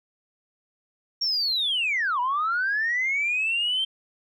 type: linear two-way sweep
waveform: sine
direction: down then up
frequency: 5588 to 952 to 3153 Hz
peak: -21 dBFS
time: 1.21-3.85 s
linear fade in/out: 10 ms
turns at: 2.2 s
effects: tanh soft clip ceiling -18 dBFS